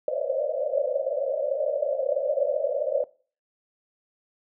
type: band-pass noise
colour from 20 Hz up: pink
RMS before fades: -26 dBFS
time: 0.08-3.04 s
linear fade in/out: 2 ms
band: 530 to 610 Hz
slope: 96 dB/octave
effects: noise-tail reverb RT60 0.4 s tail -21 dB re dry